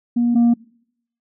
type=tone pair in turn; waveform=sine; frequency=238.5 / 236.2 Hz; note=A#3 / A#3; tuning=+40 / +23 cents; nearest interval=unison; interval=17 cents; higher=first; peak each=-13 / -8 dBFS; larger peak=second; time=0.16-0.35 / 0.35-0.54 s; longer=neither; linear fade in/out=10 ms; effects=noise-tail reverb RT60 0.7 s tail -26 dB re dry + tanh soft clip ceiling -10 dBFS